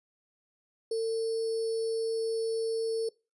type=tone with sample-and-hold; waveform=sine; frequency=450.7 Hz; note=A4; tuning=42 cents sharp; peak=-27 dBFS; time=0.91-3.09 s; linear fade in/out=5 ms; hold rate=4900 Hz; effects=noise-tail reverb RT60 0.3 s tail -23 dB re dry + resampled to 24000 Hz